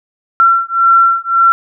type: beating tone pair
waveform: sine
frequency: 1357 / 1358.8 Hz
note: E6 / F6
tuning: +50 / -48 cents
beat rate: 1.8 Hz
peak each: -10 dBFS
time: 0.4-1.52 s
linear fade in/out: 0 ms
effects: none